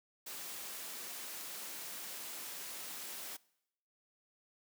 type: noise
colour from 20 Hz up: white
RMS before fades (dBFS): -45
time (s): 0.26-3.37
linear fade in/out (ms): 10
effects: noise-tail reverb RT60 0.8 s tail -23 dB re dry + high-pass 200 Hz 12 dB/octave